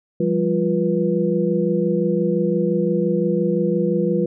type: tone cluster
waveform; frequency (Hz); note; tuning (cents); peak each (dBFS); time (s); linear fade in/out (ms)
sine; 172.6 / 198.4 / 350.3 / 486.4; F3 / G3 / F4 / B4; -20 / +21 / +5 / -26; -22; 0.2-4.26; 5
effects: none